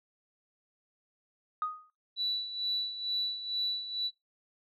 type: tone with exponential decay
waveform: sine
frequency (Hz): 1244.5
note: D#6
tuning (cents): 0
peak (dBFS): -26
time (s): 1.62-1.9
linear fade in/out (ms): 1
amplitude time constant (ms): 60
type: tone with tremolo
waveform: sine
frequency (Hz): 3951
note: B7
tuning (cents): 0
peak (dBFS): -27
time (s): 2.16-4.11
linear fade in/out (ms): 50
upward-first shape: sine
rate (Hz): 2.2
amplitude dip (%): 70
effects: noise-tail reverb RT60 0.2 s tail -17 dB re dry + tanh soft clip ceiling -22 dBFS